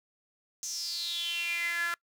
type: tone with high-pass filter sweep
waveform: sawtooth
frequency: 342 Hz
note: F4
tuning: 36 cents flat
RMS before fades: -33 dBFS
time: 0.63-1.94 s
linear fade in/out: 0 ms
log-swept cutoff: 6300 to 1500 Hz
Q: 8.7
effects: noise-tail reverb RT60 0.1 s tail -25 dB re dry